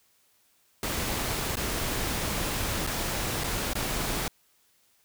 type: noise with dropouts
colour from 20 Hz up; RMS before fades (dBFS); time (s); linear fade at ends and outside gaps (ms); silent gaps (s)
pink; -30; 0.83-4.28; 2; 1.556-1.569 / 2.867-2.872 / 3.437-3.441 / 3.734-3.753
effects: white hiss -66 dBFS RMS until 5.04 s